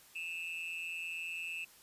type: tone with amplitude modulation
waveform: triangle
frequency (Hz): 2637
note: E7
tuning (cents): 0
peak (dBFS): -33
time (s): 0.15-1.65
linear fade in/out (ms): 10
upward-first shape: sine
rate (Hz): 169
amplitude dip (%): 85
effects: white hiss -60 dBFS RMS until 1.82 s + resampled to 32000 Hz